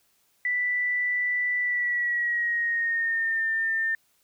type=tone with pitch glide; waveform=sine; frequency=1975.5 to 1801.1 Hz; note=B6 to A6; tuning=0 to +40 cents; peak=-23 dBFS; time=0.45-3.95 s; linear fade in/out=2 ms; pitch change=-160 cents; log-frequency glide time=1.6-3.43 s; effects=white hiss -67 dBFS RMS until 4.23 s